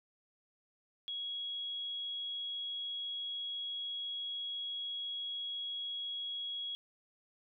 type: tone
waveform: sine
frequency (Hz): 3322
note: G#7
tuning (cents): 0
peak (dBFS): -37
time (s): 1.08-6.75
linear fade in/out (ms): 0
effects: none